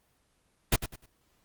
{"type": "noise with echo", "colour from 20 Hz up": "pink", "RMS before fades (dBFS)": -22, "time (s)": [0.72, 0.76], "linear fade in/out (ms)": 5, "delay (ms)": 100, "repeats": 3, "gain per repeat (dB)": -11, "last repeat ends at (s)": 1.06, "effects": ["pink hiss -70 dBFS RMS until 1.44 s", "Opus 24 kbps"]}